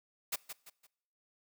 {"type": "noise with echo", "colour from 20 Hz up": "white", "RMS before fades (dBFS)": -34, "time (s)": [0.32, 0.36], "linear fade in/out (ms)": 10, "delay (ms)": 170, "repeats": 3, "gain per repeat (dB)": -9, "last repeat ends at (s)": 0.87, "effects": ["noise-tail reverb RT60 0.8 s tail -23 dB re dry", "high-pass 200 Hz 12 dB/octave"]}